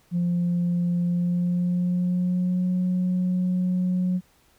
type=tone with pitch glide; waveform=sine; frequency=174.61 to 182.02 Hz; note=F3 to F#3; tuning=0 to -28 cents; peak=-19 dBFS; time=0.11-4.21 s; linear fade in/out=50 ms; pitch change=+72 cents; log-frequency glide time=1.04-2.71 s; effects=tanh soft clip ceiling -18 dBFS + pink hiss -61 dBFS RMS until 4.58 s